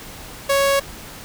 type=tone; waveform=sawtooth; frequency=554.4 Hz; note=C#5; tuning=in tune; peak=-11 dBFS; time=0.49-0.8 s; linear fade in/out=10 ms; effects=pink hiss -37 dBFS RMS until 1.24 s